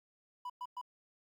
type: tone bursts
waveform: triangle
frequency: 987.8 Hz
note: B5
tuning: in tune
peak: -37 dBFS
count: 3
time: 0.45-0.814 s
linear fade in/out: 5 ms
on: 48 ms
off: 110 ms
effects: 12-bit